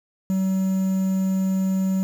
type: tone with quantisation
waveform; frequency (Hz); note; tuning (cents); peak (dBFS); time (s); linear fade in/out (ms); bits
triangle; 190; F#3; +46; -17; 0.3-2.03; 0; 7
effects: none